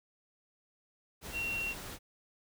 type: tone in noise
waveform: sine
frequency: 2740 Hz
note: F7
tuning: 34 cents flat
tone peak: -33 dBFS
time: 1.32-1.75 s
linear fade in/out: 50 ms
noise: pink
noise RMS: -44 dBFS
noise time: 1.21-1.99 s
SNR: +8 dB
effects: none